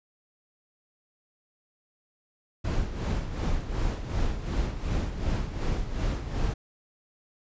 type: noise with tremolo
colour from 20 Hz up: brown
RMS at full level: -26 dBFS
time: 2.64-6.54 s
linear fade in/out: 10 ms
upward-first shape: sine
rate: 2.7 Hz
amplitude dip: 65%
effects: resampled to 16000 Hz